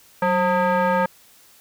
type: tone with frequency modulation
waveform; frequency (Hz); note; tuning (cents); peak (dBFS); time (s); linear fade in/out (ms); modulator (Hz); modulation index
sine; 187.9; F#3; +27; -15; 0.22-1.06; 5; 719; 1.7
effects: tanh soft clip ceiling -13 dBFS + white hiss -52 dBFS RMS until 1.6 s